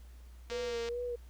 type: click train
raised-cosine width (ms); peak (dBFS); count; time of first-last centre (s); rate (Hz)
0.2; -27; 91; 0.5-0.888; 232
type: tone with vibrato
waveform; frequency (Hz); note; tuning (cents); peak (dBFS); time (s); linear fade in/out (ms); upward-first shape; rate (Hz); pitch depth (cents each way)
sine; 477.9; A#4; +43; -34; 0.51-1.16; 10; sine; 2.4; 44
effects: added 60 Hz sine -49 dBFS peak until 1.29 s + pink hiss -65 dBFS RMS until 1.29 s